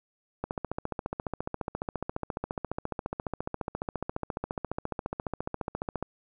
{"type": "click train", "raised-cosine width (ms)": 1, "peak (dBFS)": -17, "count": 82, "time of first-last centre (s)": [0.44, 6.026], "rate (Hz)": 14.5, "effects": []}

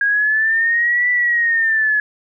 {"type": "linear two-way sweep", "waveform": "sine", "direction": "up then down", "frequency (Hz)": [1628, 1975.5, 1696], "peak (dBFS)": -13, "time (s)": [0.01, 2], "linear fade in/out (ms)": 2, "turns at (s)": 1.1, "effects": []}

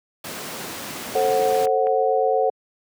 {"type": "noise", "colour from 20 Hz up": "pink", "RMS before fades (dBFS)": -31, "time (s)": [0.24, 1.66], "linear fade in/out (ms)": 5}
{"type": "chord", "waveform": "sine", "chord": "F# diminished", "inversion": "first", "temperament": "just", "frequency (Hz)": [444, 532.8, 740], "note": ["A4", "C5", "F#5"], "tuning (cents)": [16, 31, 0], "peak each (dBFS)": -21, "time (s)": [1.15, 2.5], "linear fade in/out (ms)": 5}
{"type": "clicks", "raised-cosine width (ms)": 0.5, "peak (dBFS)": -21, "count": 3, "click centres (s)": [1.291, 1.67, 1.87]}
{"effects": ["high-pass 200 Hz 12 dB/octave"]}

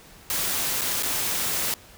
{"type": "noise with dropouts", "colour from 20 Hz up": "white", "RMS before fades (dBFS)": -26, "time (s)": [0.3, 1.74], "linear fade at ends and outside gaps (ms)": 1, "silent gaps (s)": [[0.811, 0.816], [1.025, 1.032]], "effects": ["pink hiss -49 dBFS RMS until 1.97 s"]}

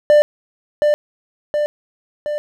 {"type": "tone with echo", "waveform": "triangle", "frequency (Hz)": 594, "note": "D5", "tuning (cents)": 20, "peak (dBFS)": -5, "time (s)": [0.1, 0.22], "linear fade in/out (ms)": 0, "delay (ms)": 720, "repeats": 3, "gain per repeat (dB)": -4, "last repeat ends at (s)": 2.38, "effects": []}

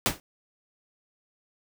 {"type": "noise with exponential decay", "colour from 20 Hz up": "pink", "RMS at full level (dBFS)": -19, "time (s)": [0.06, 0.2], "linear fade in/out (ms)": 0, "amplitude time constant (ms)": 30, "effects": []}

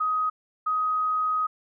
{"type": "tone pair in turn", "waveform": "sine", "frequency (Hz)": [1257, 1257], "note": ["D#6", "D#6"], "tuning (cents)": [17, 17], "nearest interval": "unison", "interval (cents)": 0, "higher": "neither", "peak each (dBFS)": -22, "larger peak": "neither", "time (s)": [[0, 0.3], [0.66, 1.47]], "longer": "second", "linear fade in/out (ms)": 10, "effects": []}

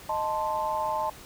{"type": "chord", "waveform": "sine", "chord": "A diminished", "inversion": "second", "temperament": "equal", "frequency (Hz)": [622.3, 880, 1046.5], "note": ["Eb5", "A5", "C6"], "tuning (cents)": [0, 0, 0], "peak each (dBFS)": [-32, -28, -32], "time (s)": [0.09, 1.1], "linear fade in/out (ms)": 5, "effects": ["pink hiss -47 dBFS RMS until 1.25 s"]}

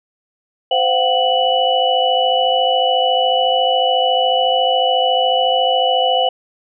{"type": "tone cluster", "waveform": "sine", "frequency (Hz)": [515, 705, 759, 2957], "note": ["C5", "F5", "F#5", "F#7"], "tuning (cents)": [-28, 16, 44, -2], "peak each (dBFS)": -18, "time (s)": [0.71, 6.29], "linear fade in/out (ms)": 5, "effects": []}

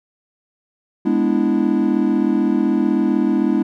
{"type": "chord", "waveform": "triangle", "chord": "E dominant seventh", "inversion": "first", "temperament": "equal", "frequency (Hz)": [207.7, 246.9, 293.7, 329.6], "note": ["G#3", "B3", "D4", "E4"], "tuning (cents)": [0, 0, 0, 0], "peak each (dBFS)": -18, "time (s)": [1.05, 3.63], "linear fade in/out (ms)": 10, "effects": []}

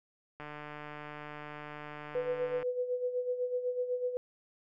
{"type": "click train", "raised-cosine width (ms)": 0.5, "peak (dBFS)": -29, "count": 333, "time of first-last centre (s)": [0.4, 2.628], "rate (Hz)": 149}
{"type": "tone with tremolo", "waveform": "sine", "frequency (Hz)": 496.8, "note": "B4", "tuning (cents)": 10, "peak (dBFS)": -28, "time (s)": [2.15, 4.17], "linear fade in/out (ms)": 0, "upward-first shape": "sine", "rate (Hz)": 8, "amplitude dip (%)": 65}
{"effects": []}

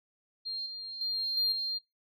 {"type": "tone with level steps", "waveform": "sine", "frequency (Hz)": 4199, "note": "C8", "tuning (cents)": 5, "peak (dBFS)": [-33, -38, -29, -23, -30], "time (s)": [0.45, 1.79], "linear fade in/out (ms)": 20, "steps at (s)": [0.66, 1.01, 1.37, 1.52], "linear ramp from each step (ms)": 2, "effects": ["noise-tail reverb RT60 0.2 s tail -21 dB re dry", "tanh soft clip ceiling -24 dBFS"]}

